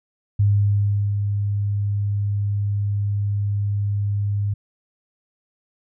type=tone with ADSR envelope; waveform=sine; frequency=101.8 Hz; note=G#2; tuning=34 cents flat; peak=-13 dBFS; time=0.39-4.54 s; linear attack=9 ms; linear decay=740 ms; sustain=-6 dB; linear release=8 ms; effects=none